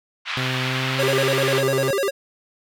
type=band-pass noise; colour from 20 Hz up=white; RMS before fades=-27 dBFS; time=0.25-1.63 s; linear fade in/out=50 ms; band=1000 to 3500 Hz; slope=24 dB/octave
type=tone with pitch glide; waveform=sawtooth; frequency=129 to 133.47 Hz; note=C3 to C3; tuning=-24 to +35 cents; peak=-20 dBFS; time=0.37-1.91 s; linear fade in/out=2 ms; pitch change=+59 cents; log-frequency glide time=0.62-1.14 s
type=tone with vibrato; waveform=square; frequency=466.2 Hz; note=A#4; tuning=in tune; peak=-20 dBFS; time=0.98-2.11 s; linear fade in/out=20 ms; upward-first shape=square; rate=10 Hz; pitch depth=280 cents each way
effects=none